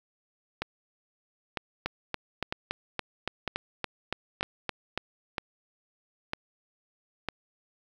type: two click trains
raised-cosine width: 0.3 ms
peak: -13 / -14 dBFS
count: 12 / 8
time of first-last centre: 1.86-4.976 / 0.62-7.287 s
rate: 3.53 / 1.05 Hz
effects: 8-bit